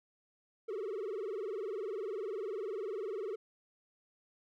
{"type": "tone with vibrato", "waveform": "triangle", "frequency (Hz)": 411.6, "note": "G#4", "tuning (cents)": -16, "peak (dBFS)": -34, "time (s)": [0.68, 3.36], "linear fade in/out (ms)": 10, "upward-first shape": "sine", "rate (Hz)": 20, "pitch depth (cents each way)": 190, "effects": []}